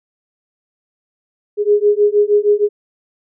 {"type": "beating tone pair", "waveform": "sine", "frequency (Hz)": [411.1, 417.5], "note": ["G#4", "G#4"], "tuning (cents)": [-18, 9], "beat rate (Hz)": 6.4, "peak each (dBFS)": -13, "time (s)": [1.57, 2.69], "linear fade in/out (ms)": 50, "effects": []}